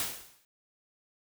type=noise with exponential decay; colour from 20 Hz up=white; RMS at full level=-30 dBFS; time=0-0.45 s; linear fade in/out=1 ms; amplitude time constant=96 ms; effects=none